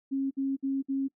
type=tone bursts; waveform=sine; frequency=271.3 Hz; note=C#4; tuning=37 cents flat; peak=-26 dBFS; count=4; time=0.11-1.084 s; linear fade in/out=20 ms; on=200 ms; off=58 ms; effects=noise-tail reverb RT60 0.1 s tail -22 dB re dry